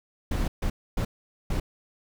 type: noise bursts at uneven times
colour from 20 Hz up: brown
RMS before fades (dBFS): -26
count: 4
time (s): 0.31-0.48 / 0.62-0.7 / 0.97-1.05 / 1.5-1.6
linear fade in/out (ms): 5
effects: none